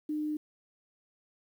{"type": "tone with quantisation", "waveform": "sine", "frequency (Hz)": 303.1, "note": "D#4", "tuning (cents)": -45, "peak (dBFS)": -30, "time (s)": [0.09, 0.37], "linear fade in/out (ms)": 5, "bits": 10, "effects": []}